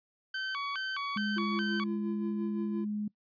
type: tone with vibrato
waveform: sawtooth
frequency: 1318.5 Hz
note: E6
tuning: in tune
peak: -29 dBFS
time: 0.34-1.84 s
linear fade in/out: 5 ms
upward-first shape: square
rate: 2.4 Hz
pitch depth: 270 cents each way
type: tone with pitch glide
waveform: sine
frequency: 207.7 to 209.6 Hz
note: G#3 to G#3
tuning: 0 to +16 cents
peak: -31 dBFS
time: 1.16-3.08 s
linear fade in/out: 5 ms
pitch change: +16 cents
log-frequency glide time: 1.33-2.6 s
type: tone with tremolo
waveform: triangle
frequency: 340 Hz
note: F4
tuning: 46 cents flat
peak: -32 dBFS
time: 1.36-2.85 s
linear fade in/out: 10 ms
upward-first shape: sine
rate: 5.8 Hz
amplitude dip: 55%
effects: noise-tail reverb RT60 0.1 s tail -22 dB re dry + resampled to 11025 Hz